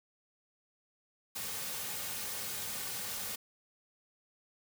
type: noise with comb filter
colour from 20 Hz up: white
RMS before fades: -39 dBFS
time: 1.35-3.36 s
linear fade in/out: 10 ms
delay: 3 ms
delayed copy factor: -0.5
effects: none